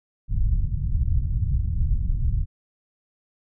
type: low-pass noise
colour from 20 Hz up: pink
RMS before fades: -22 dBFS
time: 0.28-2.46 s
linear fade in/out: 50 ms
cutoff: 120 Hz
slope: 24 dB/octave
effects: none